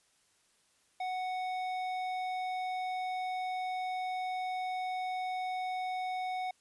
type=tone with hard clipping; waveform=triangle; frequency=740 Hz; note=F#5; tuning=in tune; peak=-35 dBFS; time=1-6.51 s; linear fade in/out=5 ms; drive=14 dB; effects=white hiss -70 dBFS RMS until 6.6 s + resampled to 24000 Hz